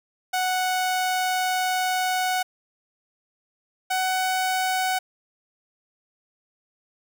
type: tone pair in turn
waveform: sawtooth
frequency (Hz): 740 / 747.3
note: F#5 / F#5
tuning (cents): 0 / +17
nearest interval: unison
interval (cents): 17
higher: second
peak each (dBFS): -18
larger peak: neither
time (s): 0.33-2.43 / 3.9-4.99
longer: first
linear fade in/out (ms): 10
effects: none